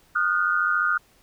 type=tone cluster; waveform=sine; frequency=1236 / 1414 / 1508 Hz; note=D#6 / F6 / F#6; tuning=-12 / +21 / +32 cents; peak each=-25 / -22 / -26 dBFS; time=0.15-0.98 s; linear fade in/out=10 ms; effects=pink hiss -59 dBFS RMS until 1.22 s